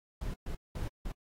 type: noise bursts at uneven times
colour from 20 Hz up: brown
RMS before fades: -36 dBFS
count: 4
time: 0.21-0.34 / 0.46-0.55 / 0.75-0.88 / 1.05-1.12 s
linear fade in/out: 5 ms
effects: AAC 48 kbps